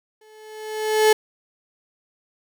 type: tone with exponential growth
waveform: 35% pulse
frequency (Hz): 432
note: A4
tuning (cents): -32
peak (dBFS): -9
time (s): 0.21-1.13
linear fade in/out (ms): 5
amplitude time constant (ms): 200
effects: none